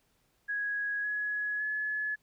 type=tone with pitch steps; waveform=sine; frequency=1661.2 / 1684.4 / 1707.9 Hz; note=G#6 / G#6 / G#6; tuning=0 / +24 / +48 cents; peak=-30 dBFS; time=0.48-2.16 s; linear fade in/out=20 ms; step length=560 ms; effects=pink hiss -72 dBFS RMS until 2.22 s